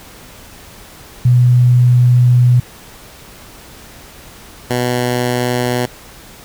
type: tone pair in turn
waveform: sine / 10% pulse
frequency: 123.4 / 123.4 Hz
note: B2 / B2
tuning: -1 / -1 cents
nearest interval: unison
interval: 0 cents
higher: neither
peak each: -6 dBFS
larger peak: neither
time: 1.25-2.6 / 4.7-5.86 s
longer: first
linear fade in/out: 5 ms
effects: pink hiss -38 dBFS RMS until 6.44 s